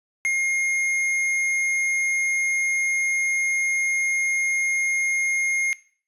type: tone with tanh clipping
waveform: sine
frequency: 2136 Hz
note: C7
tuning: 35 cents sharp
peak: -21 dBFS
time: 0.25-5.73 s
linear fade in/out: 0 ms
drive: 10 dB
effects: noise-tail reverb RT60 0.5 s tail -20 dB re dry + resampled to 32000 Hz